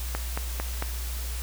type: click train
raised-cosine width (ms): 0.5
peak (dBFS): -14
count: 4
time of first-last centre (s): 0.15-0.824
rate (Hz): 4.45
effects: added 60 Hz sine -30 dBFS peak until 1.42 s + white hiss -39 dBFS RMS until 1.42 s